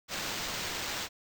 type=noise with sample-and-hold; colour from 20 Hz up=blue; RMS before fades=-36 dBFS; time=0.08-1.09 s; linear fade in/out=50 ms; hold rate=11025 Hz; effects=none